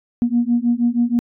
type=beating tone pair; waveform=sine; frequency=235.4 / 241.7 Hz; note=A#3 / B3; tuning=+17 / -37 cents; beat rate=6.3 Hz; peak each=-17 dBFS; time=0.22-1.19 s; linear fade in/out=0 ms; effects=tanh soft clip ceiling -7 dBFS